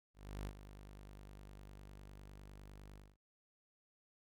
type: tone with ADSR envelope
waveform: sawtooth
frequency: 49.89 Hz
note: G1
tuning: 31 cents sharp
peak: -37 dBFS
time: 0.14-3.17 s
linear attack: 320 ms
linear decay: 65 ms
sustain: -12 dB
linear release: 220 ms
effects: none